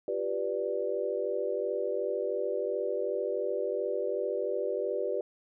sine chord, G dominant seventh, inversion third, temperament equal, 349.2 / 392 / 493.9 / 587.3 Hz, F4 / G4 / B4 / D5, 0 / 0 / 0 / 0 cents, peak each -39 / -33 / -33 / -34 dBFS, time 0.08-5.21 s, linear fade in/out 2 ms, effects none

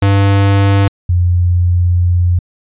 square / sine tone pair in turn, 99.1 / 88.29 Hz, G2 / F2, +19 / +19 cents, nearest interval major second, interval 200 cents, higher first, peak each -8 dBFS, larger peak neither, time 0.02-0.88 / 1.09-2.39 s, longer second, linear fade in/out 5 ms, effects resampled to 8000 Hz

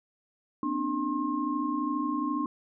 sine tone cluster, 244.6 / 267.1 / 299.2 / 1068 Hz, B3 / C4 / D4 / C6, -16 / +36 / +32 / +35 cents, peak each -35 / -35 / -30 / -32 dBFS, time 0.63-2.46 s, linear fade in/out 2 ms, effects none

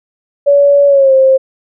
sine tone with pitch glide, 568 to 530 Hz, C#5 to C5, +42 to +22 cents, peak -4 dBFS, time 0.46-1.38 s, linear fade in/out 20 ms, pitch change -120 cents, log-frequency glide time 0.87-1.13 s, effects none

